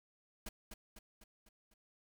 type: noise with echo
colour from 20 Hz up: pink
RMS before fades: -44 dBFS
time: 0.46-0.49 s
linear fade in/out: 5 ms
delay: 250 ms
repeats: 5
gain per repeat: -5 dB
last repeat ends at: 1.74 s
effects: none